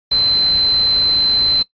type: tone in noise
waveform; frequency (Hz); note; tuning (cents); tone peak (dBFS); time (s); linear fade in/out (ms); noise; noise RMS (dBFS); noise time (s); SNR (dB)
sine; 4077; C8; -46; -12; 0.11-1.63; 10; pink; -30; 0.11-1.63; +15
effects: noise-tail reverb RT60 0.1 s tail -19 dB re dry + resampled to 11025 Hz